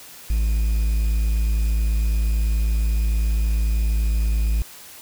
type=tone with quantisation; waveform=triangle; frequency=54.5 Hz; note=A1; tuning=16 cents flat; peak=-15 dBFS; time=0.3-4.62 s; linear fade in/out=0 ms; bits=7; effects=white hiss -42 dBFS RMS until 5.01 s